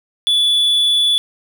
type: tone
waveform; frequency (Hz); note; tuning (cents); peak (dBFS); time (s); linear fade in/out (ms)
triangle; 3445; A7; -37; -10; 0.27-1.18; 0
effects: none